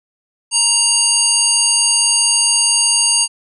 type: harmonic tone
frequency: 932.3 Hz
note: A#5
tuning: in tune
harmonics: 1 / 3 / 5 / 7 / 9 / 10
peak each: -28 / -20 / -17 / -18 / -19 / -16 dBFS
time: 0.51-3.28 s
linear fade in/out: 50 ms
effects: none